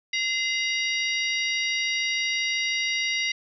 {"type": "harmonic tone with a mistuned harmonic", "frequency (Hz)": 946, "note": "A#5", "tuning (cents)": 25, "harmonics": [2, 3, 4, 5, 6], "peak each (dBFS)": [-26, -30, -32, -34, -36], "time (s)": [0.13, 3.32], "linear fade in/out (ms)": 5, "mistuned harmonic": 2, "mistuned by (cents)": 150, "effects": []}